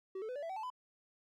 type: tone with pitch steps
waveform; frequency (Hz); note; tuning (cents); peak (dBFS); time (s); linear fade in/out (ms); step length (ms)
triangle; 380.8 / 437.4 / 502.5 / 577.2 / 663 / 761.6 / 874.8 / 1004.9; F#4 / A4 / B4 / D5 / E5 / F#5 / A5 / B5; +50 / -10 / +30 / -30 / +10 / +50 / -10 / +30; -37; 0.15-0.702; 5; 69
effects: none